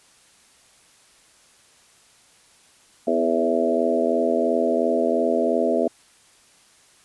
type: harmonic tone with a mistuned harmonic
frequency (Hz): 82.9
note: E2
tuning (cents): +10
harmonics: 3 / 4 / 5 / 6 / 7 / 8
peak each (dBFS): -25 / -27 / -25 / -26 / -26 / -23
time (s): 3.07-5.88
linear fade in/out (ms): 5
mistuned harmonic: 4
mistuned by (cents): -21
effects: white hiss -55 dBFS RMS until 7.04 s + resampled to 24000 Hz